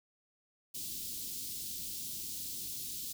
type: band-stop noise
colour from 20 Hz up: white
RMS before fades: -41 dBFS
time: 0.74-3.13 s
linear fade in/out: 10 ms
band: 330 to 3500 Hz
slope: 24 dB/octave
effects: none

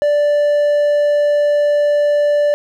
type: tone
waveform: triangle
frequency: 586 Hz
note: D5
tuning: 4 cents flat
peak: -9 dBFS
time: 0.02-2.54 s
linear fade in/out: 0 ms
effects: none

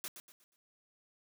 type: noise with echo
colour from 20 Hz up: white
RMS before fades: -41 dBFS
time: 0.04-0.08 s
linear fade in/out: 0 ms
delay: 120 ms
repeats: 4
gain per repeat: -9 dB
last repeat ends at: 0.56 s
effects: high-pass 200 Hz 12 dB/octave

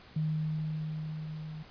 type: tone with level ramp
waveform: sine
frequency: 155.56 Hz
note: D#3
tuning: in tune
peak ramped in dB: -27 to -39 dBFS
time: 0.16-1.63 s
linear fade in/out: 5 ms
effects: pink hiss -54 dBFS RMS until 1.7 s + resampled to 11025 Hz

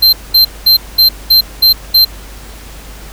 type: tone bursts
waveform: square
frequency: 4136 Hz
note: C8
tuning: 21 cents flat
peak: -4 dBFS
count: 7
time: 0.02-2.05 s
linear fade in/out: 10 ms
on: 110 ms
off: 210 ms
effects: added 50 Hz sine -30 dBFS peak until 3.12 s + pink hiss -34 dBFS RMS until 3.12 s

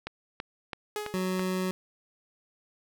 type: click train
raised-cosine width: 0.3 ms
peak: -18 dBFS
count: 5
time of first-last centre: 0.07-1.395 s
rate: 3.02 Hz
type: tone with exponential decay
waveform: sawtooth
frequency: 420 Hz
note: G#4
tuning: 19 cents sharp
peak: -26 dBFS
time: 0.96-1.42 s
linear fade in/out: 1 ms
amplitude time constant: 100 ms
type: tone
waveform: 25% pulse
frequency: 185.5 Hz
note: F#3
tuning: 5 cents sharp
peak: -24 dBFS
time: 1.14-1.71 s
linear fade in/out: 0 ms
effects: none

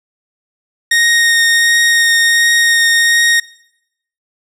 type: tone with vibrato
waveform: sawtooth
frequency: 1858 Hz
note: A#6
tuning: 6 cents flat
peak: -5 dBFS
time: 0.91-3.4 s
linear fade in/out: 5 ms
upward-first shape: triangle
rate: 1.4 Hz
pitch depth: 11 cents each way
effects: noise-tail reverb RT60 0.8 s tail -22 dB re dry + low-pass 11000 Hz 12 dB/octave

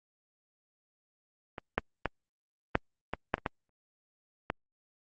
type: clicks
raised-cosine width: 0.5 ms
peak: -23 / -10 / -13 / -8 / -16 / -10 / -26 / -14 / -14 dBFS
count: 9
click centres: 1.582 / 1.78 / 2.057 / 2.754 / 3.136 / 3.341 / 3.381 / 3.462 / 4.501 s
effects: Opus 24 kbps

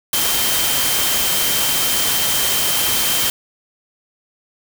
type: tone in noise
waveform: sine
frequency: 3136 Hz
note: G7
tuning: in tune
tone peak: -24 dBFS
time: 0.13-3.3 s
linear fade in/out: 2 ms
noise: white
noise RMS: -18 dBFS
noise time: 0.13-3.3 s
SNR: -9 dB
effects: none

